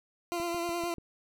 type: tone with vibrato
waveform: 20% pulse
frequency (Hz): 342.9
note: F4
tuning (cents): -32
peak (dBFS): -26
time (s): 0.32-0.94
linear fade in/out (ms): 0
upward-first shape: sine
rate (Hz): 9.5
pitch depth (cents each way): 26
type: click train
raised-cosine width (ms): 3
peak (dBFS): -33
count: 5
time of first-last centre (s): 0.4-0.983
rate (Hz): 6.86
effects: none